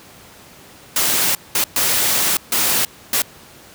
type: noise bursts at uneven times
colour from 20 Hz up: white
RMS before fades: -17 dBFS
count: 5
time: 0.96-1.35 / 1.55-1.64 / 1.76-2.37 / 2.52-2.85 / 3.13-3.22 s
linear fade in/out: 2 ms
effects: pink hiss -43 dBFS RMS until 3.74 s + high-pass 80 Hz 12 dB/octave